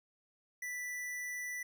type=tone; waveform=square; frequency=1975.5 Hz; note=B6; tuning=in tune; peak=-39 dBFS; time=0.62-1.63 s; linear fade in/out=5 ms; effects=none